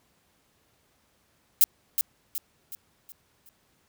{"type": "noise with echo", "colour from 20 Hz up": "violet", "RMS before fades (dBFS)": -17, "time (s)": [1.61, 1.64], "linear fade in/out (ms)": 0, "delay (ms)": 370, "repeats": 5, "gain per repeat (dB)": -7, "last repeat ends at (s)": 3.49, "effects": ["pink hiss -67 dBFS RMS until 3.88 s", "high-pass 60 Hz 12 dB/octave"]}